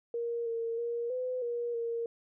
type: tone with pitch steps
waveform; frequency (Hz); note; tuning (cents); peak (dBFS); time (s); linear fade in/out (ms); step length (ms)
sine; 469.3 / 459.5 / 470.9 / 506 / 475.8 / 464.8; A#4 / A#4 / A#4 / B4 / A#4 / A#4; +12 / -25 / +18 / +42 / +35 / -5; -31; 0.14-2.06; 2; 320
effects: none